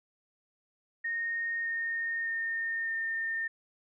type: tone with pitch steps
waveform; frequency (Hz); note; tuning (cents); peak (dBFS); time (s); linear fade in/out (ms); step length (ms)
sine; 1850 / 1838.3 / 1826.6 / 1815.1; A#6 / A#6 / A#6 / A#6; -14 / -25 / -36 / -47; -30; 1.04-3.48; 10; 610
effects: none